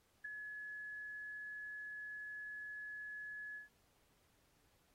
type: tone with ADSR envelope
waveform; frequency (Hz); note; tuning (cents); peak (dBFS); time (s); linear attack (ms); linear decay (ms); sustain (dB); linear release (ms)
sine; 1699; G#6; +39; -39; 0.24-3.69; 13; 5; -6; 140
effects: pink hiss -75 dBFS RMS until 4.94 s + AAC 48 kbps